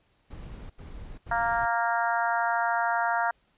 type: noise bursts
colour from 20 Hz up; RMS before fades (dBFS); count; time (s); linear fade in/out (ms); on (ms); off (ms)
brown; -41; 3; 0.3-1.66; 10; 400; 80
type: harmonic tone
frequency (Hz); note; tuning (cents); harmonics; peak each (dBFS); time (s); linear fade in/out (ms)
232.7; A#3; -3; 3 / 4 / 5 / 6 / 7 / 8; -28 / -28 / -36 / -30 / -33 / -38; 1.31-3.31; 5
effects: pink hiss -68 dBFS RMS until 3.57 s + resampled to 8000 Hz